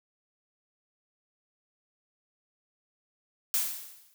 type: noise with exponential decay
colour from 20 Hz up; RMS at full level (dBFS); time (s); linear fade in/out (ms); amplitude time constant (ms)
blue; -25; 3.54-4.14; 0; 130
effects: none